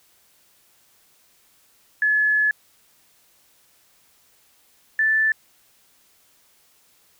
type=tone pair in turn; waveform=sine; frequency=1710 / 1758.1 Hz; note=A6 / A6; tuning=-50 / -2 cents; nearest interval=unison; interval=48 cents; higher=second; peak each=-16 dBFS; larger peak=neither; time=2.02-2.51 / 4.99-5.32 s; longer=first; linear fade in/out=2 ms; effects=white hiss -59 dBFS RMS until 7.19 s